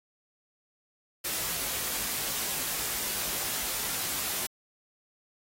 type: noise with comb filter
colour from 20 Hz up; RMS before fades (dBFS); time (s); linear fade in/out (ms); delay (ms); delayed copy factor
white; -32; 1.24-4.47; 10; 19; +0.65
effects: AAC 48 kbps